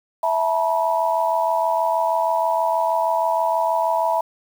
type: chord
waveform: sine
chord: E suspended fourth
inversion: none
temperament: equal with one note detuned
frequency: 659.3 / 880 / 966.3 Hz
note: E5 / A5 / B5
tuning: 0 / 0 / -38 cents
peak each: -21 / -23 / -21 dBFS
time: 0.23-4.21 s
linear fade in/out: 5 ms
effects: 7-bit